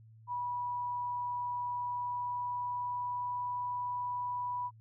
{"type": "tone with pitch glide", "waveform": "sine", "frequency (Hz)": [977, 983.2], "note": ["B5", "B5"], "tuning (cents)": [-19, -8], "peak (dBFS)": -33, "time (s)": [0.27, 4.71], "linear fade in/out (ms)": 50, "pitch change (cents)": 11, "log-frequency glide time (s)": [1.72, 3.51], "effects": ["added 111 Hz sine -54 dBFS peak until 4.8 s"]}